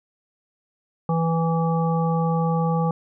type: harmonic tone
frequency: 164.81 Hz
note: E3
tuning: in tune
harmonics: 1 / 3 / 5 / 7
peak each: -20 / -27 / -27 / -31 dBFS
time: 1.09-2.91 s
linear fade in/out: 2 ms
effects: none